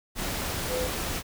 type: tone in noise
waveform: sine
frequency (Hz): 506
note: B4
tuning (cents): +42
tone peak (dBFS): -28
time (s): 0.68-0.89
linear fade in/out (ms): 50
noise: pink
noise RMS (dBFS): -31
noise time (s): 0.15-1.23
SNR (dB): 0
effects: none